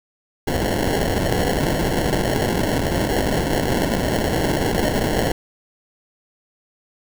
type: noise with sample-and-hold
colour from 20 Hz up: white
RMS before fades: -20 dBFS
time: 0.47-5.32 s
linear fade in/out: 5 ms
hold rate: 1225 Hz
effects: none